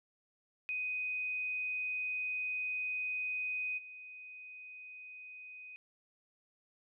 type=tone with level steps; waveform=sine; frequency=2500 Hz; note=D#7; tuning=8 cents sharp; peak=-34 / -47 dBFS; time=0.69-5.76 s; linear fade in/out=0 ms; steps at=3.77 s; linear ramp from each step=20 ms; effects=none